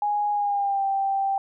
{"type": "tone with pitch glide", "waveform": "sine", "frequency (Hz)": [828, 783.8], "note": ["G#5", "G5"], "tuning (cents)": [-5, 0], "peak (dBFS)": -21, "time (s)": [0.02, 1.38], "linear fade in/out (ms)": 2, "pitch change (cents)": -95, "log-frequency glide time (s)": [0.32, 0.85], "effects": []}